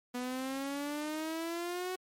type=exponential sweep; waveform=sawtooth; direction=up; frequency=245.1 to 372.9 Hz; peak=-31 dBFS; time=0.14-1.96 s; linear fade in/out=10 ms; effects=MP3 64 kbps